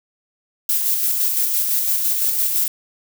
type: noise with tremolo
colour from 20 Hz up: violet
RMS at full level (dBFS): -18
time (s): 0.69-2.68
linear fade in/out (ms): 2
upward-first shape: square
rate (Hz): 5.9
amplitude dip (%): 30
effects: none